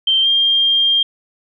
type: tone with pitch glide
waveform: sine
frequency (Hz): 3136 to 3202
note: G7 to G7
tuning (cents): 0 to +36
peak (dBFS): -11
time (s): 0.07-1.03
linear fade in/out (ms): 5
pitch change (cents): +36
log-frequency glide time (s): 0.22-0.27
effects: none